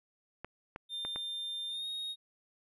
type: clicks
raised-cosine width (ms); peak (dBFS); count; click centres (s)
0.5; -26; 4; 0.446 / 0.761 / 1.05 / 1.16
type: tone with pitch glide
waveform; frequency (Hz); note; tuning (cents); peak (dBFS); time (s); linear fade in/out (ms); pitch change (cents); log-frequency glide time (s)
triangle; 3600 to 3736; A7 to A#7; +39 to +3; -35; 0.89-2.16; 50; +64; 1.69-1.87
effects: none

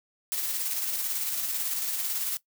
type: noise with tremolo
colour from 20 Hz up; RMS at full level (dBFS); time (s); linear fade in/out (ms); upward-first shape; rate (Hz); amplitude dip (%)
blue; -29; 0.32-2.37; 0; square; 18; 30
effects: noise-tail reverb RT60 0.1 s tail -18 dB re dry

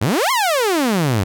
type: exponential two-way sweep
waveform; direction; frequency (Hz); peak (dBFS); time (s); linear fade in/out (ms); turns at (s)
sawtooth; up then down; 89.5 to 1108.7 to 89.5; -11; 0.01-1.24; 10; 0.31
effects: none

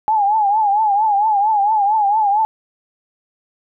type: tone with vibrato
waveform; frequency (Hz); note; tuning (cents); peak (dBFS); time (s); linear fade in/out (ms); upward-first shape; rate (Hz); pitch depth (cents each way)
sine; 837; G#5; +13; -12; 0.08-2.45; 0; triangle; 4.4; 120
effects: none

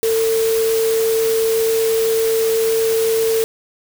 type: tone in noise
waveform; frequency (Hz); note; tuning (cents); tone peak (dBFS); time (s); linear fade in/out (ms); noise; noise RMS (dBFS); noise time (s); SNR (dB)
sine; 449; A4; +35; -14; 0.03-3.44; 0; white; -26; 0.03-3.44; +9
effects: none

